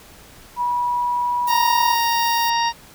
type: tone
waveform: sine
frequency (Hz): 972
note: B5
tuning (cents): -28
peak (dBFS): -18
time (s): 0.56-1.97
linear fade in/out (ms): 50
type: noise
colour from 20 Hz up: violet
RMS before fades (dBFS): -30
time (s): 1.47-2.5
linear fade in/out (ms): 5
type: harmonic tone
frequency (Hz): 932.3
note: A#5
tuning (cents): 0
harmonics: 1 / 2 / 3 / 4 / 5 / 6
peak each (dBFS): -18 / -27 / -29 / -30 / -30 / -29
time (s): 1.47-2.73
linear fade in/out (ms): 50
effects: pink hiss -45 dBFS RMS until 2.94 s